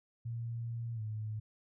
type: tone with pitch glide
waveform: sine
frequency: 116.54 to 108.11 Hz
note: A#2 to A2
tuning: 0 to -30 cents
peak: -36 dBFS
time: 0.25-1.4 s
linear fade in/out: 10 ms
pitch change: -130 cents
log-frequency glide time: 0.94-1.01 s
effects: none